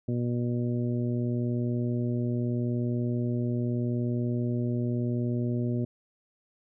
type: harmonic tone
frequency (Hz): 120.8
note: B2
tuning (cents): -38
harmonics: 1 / 2 / 3 / 4 / 5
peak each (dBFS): -28 / -30 / -35 / -43 / -42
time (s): 0.08-5.85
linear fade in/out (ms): 5
effects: none